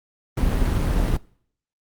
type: noise with amplitude modulation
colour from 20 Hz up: brown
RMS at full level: -18 dBFS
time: 0.37-1.17 s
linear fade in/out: 5 ms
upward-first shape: sine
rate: 219 Hz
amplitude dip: 50%
effects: noise-tail reverb RT60 0.6 s tail -23 dB re dry + Opus 32 kbps

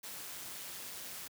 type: noise with amplitude modulation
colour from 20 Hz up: white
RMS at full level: -43 dBFS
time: 0.03-1.28 s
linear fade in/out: 10 ms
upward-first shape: sine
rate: 192 Hz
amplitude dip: 50%
effects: high-pass 80 Hz 12 dB/octave

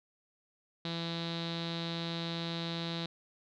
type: tone with low-pass filter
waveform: sawtooth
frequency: 167.5 Hz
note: E3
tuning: 28 cents sharp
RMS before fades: -37 dBFS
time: 0.85-3.06 s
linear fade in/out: 2 ms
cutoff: 3900 Hz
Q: 8.6
effects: none

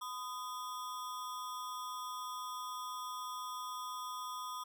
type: ring-modulated tone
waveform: square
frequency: 1128 Hz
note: C#6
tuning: 30 cents sharp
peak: -38 dBFS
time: 0.01-4.64 s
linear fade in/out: 10 ms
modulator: 113 Hz
effects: none

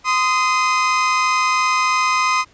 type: tone pair together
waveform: 30% pulse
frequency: 1031 / 1245.8 Hz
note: C6 / D#6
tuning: -26 / +2 cents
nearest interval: minor third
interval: 328 cents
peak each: -15 dBFS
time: 0.04-2.45 s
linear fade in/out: 50 ms
effects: pink hiss -52 dBFS RMS until 2.53 s + resampled to 16000 Hz

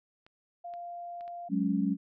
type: clicks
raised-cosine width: 0.3 ms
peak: -39 dBFS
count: 4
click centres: 0.265 / 0.738 / 1.209 / 1.279 s
type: tone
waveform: sine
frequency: 696 Hz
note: F5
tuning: 6 cents flat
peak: -38 dBFS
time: 0.64-1.49 s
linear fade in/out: 10 ms
type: chord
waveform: sine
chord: F# suspended second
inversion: none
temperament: just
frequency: 185 / 208.1 / 277.5 Hz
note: F#3 / G#3 / C#4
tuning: 0 / +4 / +2 cents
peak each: -30 dBFS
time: 1.49-1.97 s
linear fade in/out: 50 ms
effects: none

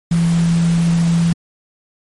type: tone in noise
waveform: sine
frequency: 168.4 Hz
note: E3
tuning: 37 cents sharp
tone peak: -11 dBFS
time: 0.11-1.33 s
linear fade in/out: 5 ms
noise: pink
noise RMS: -29 dBFS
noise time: 0.11-1.33 s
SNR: +15 dB
effects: MP3 48 kbps

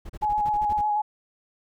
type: noise bursts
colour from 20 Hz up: brown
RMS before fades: -36 dBFS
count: 10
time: 0.05-0.816 s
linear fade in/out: 10 ms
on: 46 ms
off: 34 ms
type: tone with vibrato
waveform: sine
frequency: 839 Hz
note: G#5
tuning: 17 cents sharp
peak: -21 dBFS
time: 0.22-1.02 s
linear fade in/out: 10 ms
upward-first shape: square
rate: 8.1 Hz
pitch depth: 19 cents each way
effects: none

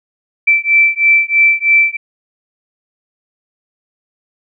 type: beating tone pair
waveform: sine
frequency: 2330 / 2333.1 Hz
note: D7 / D7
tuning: -14 / -12 cents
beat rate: 3.1 Hz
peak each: -11 dBFS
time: 0.47-1.97 s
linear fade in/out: 10 ms
effects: none

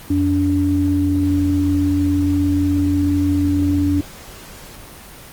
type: tone pair together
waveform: sine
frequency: 88.32 / 288.1 Hz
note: F2 / D4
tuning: +20 / -33 cents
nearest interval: octave + minor sixth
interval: 2047 cents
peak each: -19 / -15 dBFS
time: 0.1-4.01 s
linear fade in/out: 5 ms
effects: pink hiss -38 dBFS RMS until 5.32 s + Opus 24 kbps

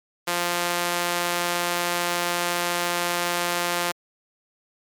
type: tone with high-pass filter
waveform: sawtooth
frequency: 174.61 Hz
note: F3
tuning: in tune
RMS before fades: -25 dBFS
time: 0.27-3.92 s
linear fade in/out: 10 ms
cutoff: 600 Hz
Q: 0.55
effects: MP3 96 kbps

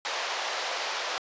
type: band-pass noise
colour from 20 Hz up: pink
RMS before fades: -32 dBFS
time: 0.05-1.18 s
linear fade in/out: 0 ms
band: 560 to 5900 Hz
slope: 24 dB/octave
effects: resampled to 16000 Hz

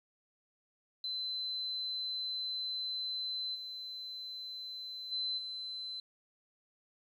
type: tone with level steps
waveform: sine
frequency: 4050 Hz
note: B7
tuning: 43 cents sharp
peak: -35 / -41 / -33 / -39 dBFS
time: 1.04-6 s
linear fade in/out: 2 ms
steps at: 3.54 / 5.11 / 5.37 s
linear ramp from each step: 20 ms
effects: 11-bit

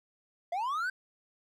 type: linear sweep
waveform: triangle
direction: up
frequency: 659.3 to 1568 Hz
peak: -28 dBFS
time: 0.52-0.9 s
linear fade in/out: 5 ms
effects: none

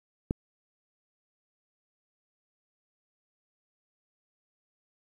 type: click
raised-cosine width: 3 ms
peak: -14 dBFS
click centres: 0.309 s
effects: 9-bit

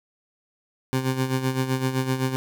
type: tone with tremolo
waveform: 20% pulse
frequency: 130.81 Hz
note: C3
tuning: in tune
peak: -15 dBFS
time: 0.93-2.36 s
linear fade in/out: 0 ms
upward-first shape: sine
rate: 7.8 Hz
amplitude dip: 65%
effects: none

